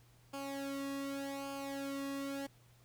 sawtooth tone with flanger, 276.3 Hz, C#4, 6 cents flat, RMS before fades -41 dBFS, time 0.33-2.47 s, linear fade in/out 10 ms, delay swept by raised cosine 0.52 to 1.34 ms, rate 0.85 Hz, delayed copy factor -0.8, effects added 120 Hz sine -63 dBFS peak until 2.84 s + pink hiss -68 dBFS RMS until 2.84 s

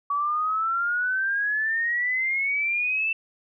sine exponential sweep, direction up, 1134 to 2674 Hz, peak -22 dBFS, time 0.1-3.13 s, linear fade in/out 5 ms, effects none

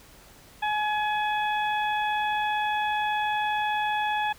harmonic tone, 845 Hz, G#5, 30 cents sharp, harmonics 1 / 2 / 3 / 4, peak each -25 / -31 / -35 / -37 dBFS, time 0.62-4.33 s, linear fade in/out 10 ms, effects pink hiss -52 dBFS RMS until 4.38 s

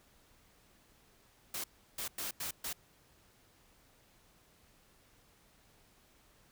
white noise bursts at uneven times, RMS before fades -39 dBFS, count 5, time 1.54-1.64 / 1.98-2.08 / 2.18-2.31 / 2.4-2.51 / 2.64-2.73 s, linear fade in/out 5 ms, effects pink hiss -66 dBFS RMS until 6.51 s

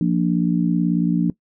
sine chord, Bb major, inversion second, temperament just, 174.81 / 233.1 / 291.4 Hz, F3 / Bb3 / D4, +2 / 0 / -13 cents, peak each -18 / -22 / -21 dBFS, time 0.01-1.3 s, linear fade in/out 2 ms, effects noise-tail reverb RT60 0.1 s tail -20 dB re dry

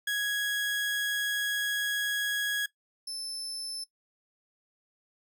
30% pulse tone pair in turn, 1661.2 / 5274 Hz, G#6 / E8, 0 / 0 cents, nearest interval octave + minor sixth, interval 2000 cents, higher second, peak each -25 / -31 dBFS, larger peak first, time 0.07-2.66 / 3.07-3.84 s, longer first, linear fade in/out 5 ms, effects noise-tail reverb RT60 0.1 s tail -18 dB re dry

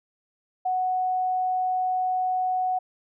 sine tone, 740 Hz, F#5, in tune, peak -22 dBFS, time 0.65-2.79 s, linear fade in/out 10 ms, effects none

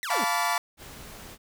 sawtooth exponential sweep, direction down, 2085 to 188.5 Hz, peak -27 dBFS, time 0.03-0.24 s, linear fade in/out 0 ms
30% pulse chord, B half-diminished seventh, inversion second, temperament equal with one note detuned, 698.5 / 880 / 987.8 / 1151.1 Hz, F5 / A5 / B5 / D6, 0 / 0 / 0 / -35 cents, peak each -27 dBFS, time 0.1-0.58 s, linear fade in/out 2 ms
pink noise, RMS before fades -44 dBFS, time 0.77-1.38 s, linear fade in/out 50 ms
effects none

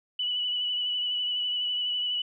sine tone with vibrato, 2960 Hz, F#7, in tune, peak -26 dBFS, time 0.19-2.22 s, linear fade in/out 5 ms, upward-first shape sine, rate 12 Hz, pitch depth 22 cents each way, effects none

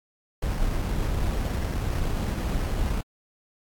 brown noise with sample-and-hold, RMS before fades -26 dBFS, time 0.42-3.01 s, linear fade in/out 5 ms, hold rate 3675 Hz, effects AAC 64 kbps

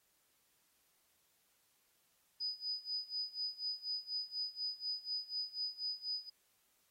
sine tone with tremolo, 4978 Hz, D#8, in tune, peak -35 dBFS, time 2.4-6.3 s, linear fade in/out 10 ms, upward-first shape sine, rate 4.1 Hz, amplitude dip 90%, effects white hiss -75 dBFS RMS until 6.9 s + AAC 48 kbps

